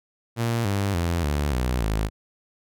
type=tone with pitch steps; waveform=sawtooth; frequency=116.54 / 99.71 / 85.31 / 72.99 / 62.45 / 53.43 Hz; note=A#2 / G2 / F2 / D2 / B1 / G#1; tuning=0 / +30 / -40 / -10 / +20 / +50 cents; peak=-18 dBFS; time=0.36-2.1 s; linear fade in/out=50 ms; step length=290 ms; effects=none